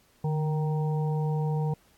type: harmonic tone with a mistuned harmonic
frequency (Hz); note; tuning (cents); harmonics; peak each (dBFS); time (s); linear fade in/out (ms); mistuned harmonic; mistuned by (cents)
155.56; D#3; 0; 1 / 3 / 5 / 6; -25 / -35 / -39 / -41; 0.24-1.74; 5; 1; -50
effects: pink hiss -63 dBFS RMS until 1.97 s + AAC 64 kbps